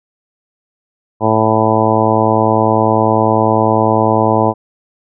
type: harmonic tone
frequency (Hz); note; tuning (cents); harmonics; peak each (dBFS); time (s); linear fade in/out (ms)
110; A2; 0; 1 / 2 / 3 / 4 / 5 / 6 / 7 / 8 / 9; -18 / -18 / -18 / -18 / -18 / -18 / -18 / -18 / -18; 1.2-4.54; 50
effects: none